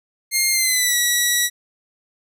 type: tone with pitch glide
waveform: 10% pulse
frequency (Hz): 2123 to 1935.6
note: C7 to B6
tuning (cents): +25 to -35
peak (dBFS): -7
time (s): 0.31-1.5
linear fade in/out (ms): 50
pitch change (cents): -160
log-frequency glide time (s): 0.51-0.96
effects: none